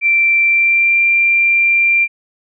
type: tone with pitch glide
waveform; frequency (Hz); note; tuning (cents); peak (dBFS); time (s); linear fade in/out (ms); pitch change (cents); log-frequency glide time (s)
sine; 2349 to 2372; D7 to D7; 0 to +17; -9; 0.01-2.08; 50; +17; 0.45-1.01
effects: none